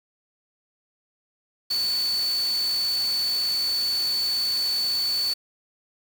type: tone in noise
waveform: sine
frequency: 4471 Hz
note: C#8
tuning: 14 cents sharp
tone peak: -22 dBFS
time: 1.7-5.34 s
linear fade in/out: 10 ms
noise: white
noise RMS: -36 dBFS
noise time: 1.7-5.34 s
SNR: +11 dB
effects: none